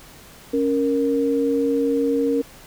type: tone pair together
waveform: sine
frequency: 277.2 / 466.2 Hz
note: C#4 / A#4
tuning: 0 / 0 cents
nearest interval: major sixth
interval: 900 cents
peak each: -20 dBFS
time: 0.53-2.42 s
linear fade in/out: 10 ms
effects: pink hiss -45 dBFS RMS until 2.66 s